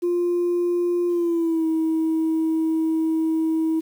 sine tone with pitch glide, 350 to 321 Hz, F4 to E4, +4 to -46 cents, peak -17 dBFS, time 0.02-3.81 s, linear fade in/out 20 ms, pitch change -150 cents, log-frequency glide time 1.09-1.66 s, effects tanh soft clip ceiling -16 dBFS + 8-bit

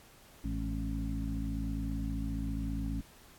harmonic tone with a mistuned harmonic, 54.9 Hz, A1, 3 cents flat, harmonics 1 / 2 / 3 / 4 / 5, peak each -35 / -41 / -42 / -41 / -39 dBFS, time 0.44-3.01 s, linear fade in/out 5 ms, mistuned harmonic 4, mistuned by -49 cents, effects pink hiss -58 dBFS RMS until 3.38 s + AAC 64 kbps

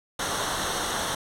pink noise with comb filter, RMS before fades -28 dBFS, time 0.19-1.15 s, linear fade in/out 5 ms, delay 0.41 ms, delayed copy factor -0.7, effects low-pass 10000 Hz 12 dB/octave

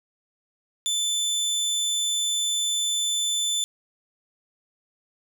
25% pulse tone, 3520 Hz, A7, in tune, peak -19 dBFS, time 0.86-3.64 s, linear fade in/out 0 ms, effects none

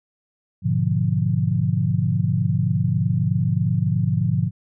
sine chord, G# diminished seventh, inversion none, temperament equal, 103.83 / 123.47 / 146.83 / 174.61 Hz, G#2 / B2 / D3 / F3, 0 / 0 / 0 / 0 cents, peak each -23 dBFS, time 0.62-4.51 s, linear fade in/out 50 ms, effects none

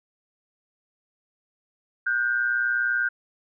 sine tone pair together, 1448 / 1568 Hz, F#6 / G6, -38 / 0 cents, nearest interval minor second, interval 138 cents, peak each -24 dBFS, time 2.06-3.09 s, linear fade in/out 10 ms, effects none

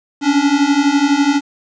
square beating tone pair, 277.2 / 289.2 Hz, C#4 / D4, 0 / -27 cents, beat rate 12 Hz, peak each -16 / -14 dBFS, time 0.21-1.41 s, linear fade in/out 50 ms, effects resampled to 16000 Hz + 7-bit

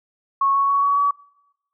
sine tone with pitch steps, 1100 / 1109.6 / 1119.2 / 1129 / 1138.8 Hz, C#6 / C#6 / C#6 / C#6 / C#6, -14 / +1 / +16 / +31 / +46 cents, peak -15 dBFS, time 0.41-1.11 s, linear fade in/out 5 ms, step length 140 ms, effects noise-tail reverb RT60 0.9 s tail -24 dB re dry

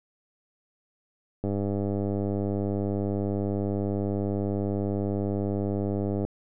click train, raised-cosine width 2 ms, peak -16 dBFS, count 482, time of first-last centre 1.44-6.25 s, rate 100 Hz, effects none

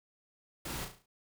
pink noise with echo, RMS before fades -40 dBFS, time 0.65-0.85 s, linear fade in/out 5 ms, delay 35 ms, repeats 6, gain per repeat -6 dB, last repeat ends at 1.06 s, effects none

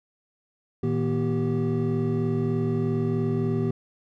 triangle tone cluster, 113.8 / 157 / 241.2 / 388.4 Hz, A#2 / D#3 / B3 / G4, -41 / +16 / -41 / -16 cents, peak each -26 dBFS, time 0.83-3.71 s, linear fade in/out 5 ms, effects none

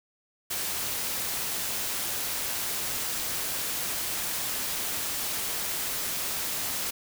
white noise, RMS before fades -31 dBFS, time 0.5-6.91 s, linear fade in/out 10 ms, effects none

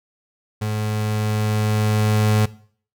35% pulse tone with level ramp, 106.9 Hz, A2, 49 cents flat, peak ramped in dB -20 to -12 dBFS, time 0.61-2.46 s, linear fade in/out 10 ms, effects noise-tail reverb RT60 0.5 s tail -19 dB re dry

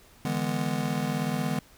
square chord, E dominant seventh, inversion third, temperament just, 148.33 / 164.81 / 206 / 247.2 Hz, D3 / E3 / G#3 / B3, +18 / 0 / -14 / +2 cents, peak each -33 dBFS, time 0.25-1.59 s, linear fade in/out 2 ms, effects pink hiss -56 dBFS RMS until 1.77 s

